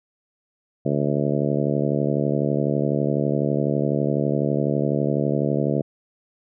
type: harmonic tone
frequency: 72 Hz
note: D2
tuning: 34 cents flat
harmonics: 2 / 3 / 4 / 5 / 6 / 7 / 8 / 9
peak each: -24 / -26 / -27 / -28 / -29 / -29 / -30 / -31 dBFS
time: 0.85-5.82 s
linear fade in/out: 10 ms
effects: none